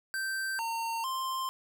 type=tone with pitch steps; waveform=square; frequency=1560 / 914 / 1049 Hz; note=G6 / A#5 / C6; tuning=-9 / -34 / +4 cents; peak=-32 dBFS; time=0.14-1.49 s; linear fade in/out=0 ms; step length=450 ms; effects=none